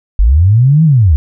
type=linear two-way sweep; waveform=sine; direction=up then down; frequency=43.61 to 164.81 to 65.6 Hz; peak=-4 dBFS; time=0.19-1.16 s; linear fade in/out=0 ms; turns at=0.84 s; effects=none